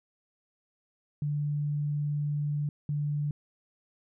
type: tone pair in turn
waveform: sine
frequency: 146.9 / 146.9 Hz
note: D3 / D3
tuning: +1 / +1 cents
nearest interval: unison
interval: 0 cents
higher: neither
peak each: -27 dBFS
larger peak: neither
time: 1.22-2.69 / 2.89-3.31 s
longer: first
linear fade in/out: 2 ms
effects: none